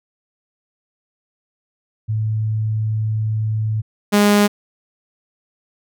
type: tone pair in turn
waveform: sine / sawtooth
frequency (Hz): 109 / 205.8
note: A2 / G#3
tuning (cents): -16 / -16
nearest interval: major seventh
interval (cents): 1100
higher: second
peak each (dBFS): -17 / -7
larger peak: second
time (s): 2.08-3.82 / 4.12-4.48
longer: first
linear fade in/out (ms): 20
effects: none